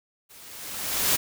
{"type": "noise with level ramp", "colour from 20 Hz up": "white", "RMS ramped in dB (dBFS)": [-50, -20], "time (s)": [0.29, 1.17], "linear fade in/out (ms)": 20, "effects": []}